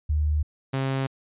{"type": "tone pair in turn", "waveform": ["sine", "sawtooth"], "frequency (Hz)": [75.5, 134.22], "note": ["D2", "C3"], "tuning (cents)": [48, 45], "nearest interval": "minor seventh", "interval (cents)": 997, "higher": "second", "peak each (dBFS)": [-20, -20], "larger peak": "neither", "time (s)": [[0.09, 0.43], [0.73, 1.07]], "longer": "neither", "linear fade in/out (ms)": 10, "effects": ["resampled to 8000 Hz"]}